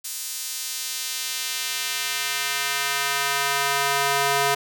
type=tone with high-pass filter sweep; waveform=square; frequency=140 Hz; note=C#3; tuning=18 cents sharp; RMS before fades=-25 dBFS; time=0.04-4.55 s; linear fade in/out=10 ms; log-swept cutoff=6800 to 650 Hz; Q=0.82; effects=none